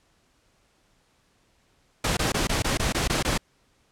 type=noise bursts; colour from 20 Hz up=pink; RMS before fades=-24 dBFS; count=9; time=2.04-3.378 s; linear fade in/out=5 ms; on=130 ms; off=21 ms; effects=pink hiss -65 dBFS RMS until 3.91 s + low-pass 9000 Hz 12 dB/octave